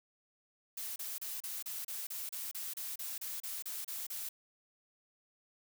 blue noise bursts, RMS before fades -41 dBFS, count 16, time 0.77-4.29 s, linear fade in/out 5 ms, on 190 ms, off 32 ms, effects none

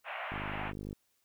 pink band-pass noise, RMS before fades -40 dBFS, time 0.04-0.73 s, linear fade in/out 50 ms, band 600 to 2800 Hz, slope 48 dB/octave
click train, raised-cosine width 3 ms, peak -29 dBFS, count 32, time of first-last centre 0.32-0.929 s, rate 50.9 Hz
effects white hiss -75 dBFS RMS until 1.24 s

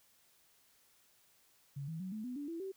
sine tone with pitch steps, 140 / 161.75 / 186.88 / 215.9 / 249.5 / 288.2 / 333 / 384.7 Hz, C#3 / E3 / F#3 / A3 / B3 / D4 / E4 / G4, +18 / -32 / +18 / -33 / +18 / -33 / +18 / -33 cents, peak -39 dBFS, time 1.76-2.72 s, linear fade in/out 10 ms, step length 120 ms, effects white hiss -69 dBFS RMS until 2.76 s

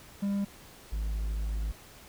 triangle tone pair in turn, 200 / 52.97 Hz, G3 / G#1, +35 / +35 cents, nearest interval octave + major seventh, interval 2300 cents, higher first, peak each -25 / -27 dBFS, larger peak first, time 0.22-0.45 / 0.92-1.72 s, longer second, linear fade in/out 10 ms, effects pink hiss -52 dBFS RMS until 2.08 s

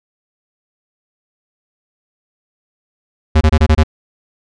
square tone bursts, 77.78 Hz, D#2, in tune, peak -7 dBFS, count 6, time 3.35-3.835 s, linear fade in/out 10 ms, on 60 ms, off 25 ms, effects low-pass 5000 Hz 12 dB/octave

